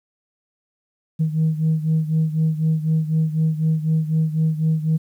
sine beating tone pair, 157.4 / 161.4 Hz, D#3 / E3, +20 / -36 cents, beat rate 4 Hz, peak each -17 / -21 dBFS, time 1.19-4.98 s, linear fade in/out 20 ms, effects tanh soft clip ceiling -12 dBFS + 9-bit

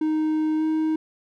triangle tone with pitch glide, 311.1 to 314.5 Hz, D#4 to D#4, 0 to +19 cents, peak -18 dBFS, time 0.01-0.96 s, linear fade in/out 5 ms, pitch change +19 cents, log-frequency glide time 0.57-0.63 s, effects none

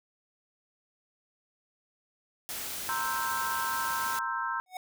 white noise, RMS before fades -37 dBFS, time 2.49-4.19 s, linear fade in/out 0 ms
sine chord, C dominant seventh, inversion third, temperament equal, 932.3 / 1046.5 / 1318.5 / 1568 Hz, Bb5 / C6 / E6 / G6, 0 / 0 / 0 / 0 cents, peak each -35 dBFS, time 2.89-4.6 s, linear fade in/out 0 ms
square tone with exponential growth, 740 Hz, F#5, in tune, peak -33 dBFS, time 4.66-4.77 s, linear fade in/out 2 ms, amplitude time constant 22 ms
effects none

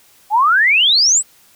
sine exponential sweep, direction up, 799 to 8300 Hz, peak -9 dBFS, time 0.3-1.23 s, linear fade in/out 50 ms, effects white hiss -50 dBFS RMS until 1.55 s

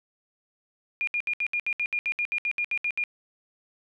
sine tone bursts, 2421 Hz, D#7, 48 cents flat, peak -24 dBFS, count 16, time 1.01-3.038 s, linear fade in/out 0 ms, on 63 ms, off 68 ms, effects none

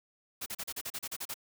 white noise bursts, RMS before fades -38 dBFS, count 11, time 0.41-1.342 s, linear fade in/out 10 ms, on 52 ms, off 36 ms, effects none

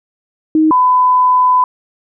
sine tone pair in turn, 313.5 / 1004 Hz, D#4 / B5, +13 / +28 cents, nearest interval octave + minor sixth, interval 2015 cents, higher second, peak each -7 dBFS, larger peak neither, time 0.55-0.71 / 0.71-1.64 s, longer second, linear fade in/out 2 ms, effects none

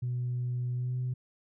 sine tone with pitch glide, 123.47 to 126.14 Hz, B2 to B2, 0 to +37 cents, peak -28 dBFS, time 0.02-1.14 s, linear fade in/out 10 ms, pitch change +37 cents, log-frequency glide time 0.74-0.96 s, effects tanh soft clip ceiling -26 dBFS

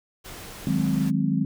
pink noise, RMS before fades -40 dBFS, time 0.24-1.11 s, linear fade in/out 20 ms
sine chord, Ab dominant seventh, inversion second, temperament equal, 155.56 / 185 / 207.7 / 261.6 Hz, Eb3 / Gb3 / Ab3 / C4, 0 / 0 / 0 / 0 cents, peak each -26 dBFS, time 0.67-1.45 s, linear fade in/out 2 ms
effects none

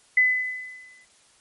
sine tone with exponential decay, 2011 Hz, B6, 31 cents sharp, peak -13 dBFS, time 0.17-1.05 s, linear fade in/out 5 ms, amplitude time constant 190 ms, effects white hiss -58 dBFS RMS until 1.4 s + MP3 48 kbps

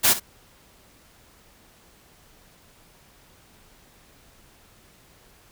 white noise with echo, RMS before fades -17 dBFS, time 0.03-0.14 s, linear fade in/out 20 ms, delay 61 ms, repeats 1, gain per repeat -14 dB, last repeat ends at 0.201 s, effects pink hiss -55 dBFS RMS until 5.51 s

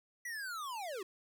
square linear sweep, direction down, 1975.5 to 349.2 Hz, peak -40 dBFS, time 0.25-1.03 s, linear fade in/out 5 ms, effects none

